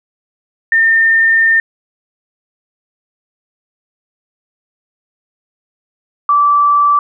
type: tone pair in turn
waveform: sine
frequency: 1811 / 1161.8 Hz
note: A6 / D6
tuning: +49 / -19 cents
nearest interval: minor sixth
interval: 768 cents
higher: first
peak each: -7 dBFS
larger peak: neither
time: 0.72-1.6 / 6.29-6.99 s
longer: first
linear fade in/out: 2 ms
effects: none